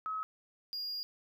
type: tone pair in turn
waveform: sine / triangle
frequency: 1281 / 4836 Hz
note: E6 / D8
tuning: -50 / +50 cents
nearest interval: octave + major seventh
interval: 2300 cents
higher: second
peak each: -34 / -35 dBFS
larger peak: first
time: 0.06-0.23 / 0.73-1.03 s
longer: second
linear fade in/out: 0 ms
effects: none